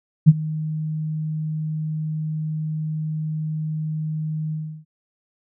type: tone with ADSR envelope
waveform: sine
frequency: 155.56 Hz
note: D#3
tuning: in tune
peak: -3 dBFS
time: 0.26-4.85 s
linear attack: 26 ms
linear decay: 37 ms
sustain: -20 dB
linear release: 330 ms
effects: none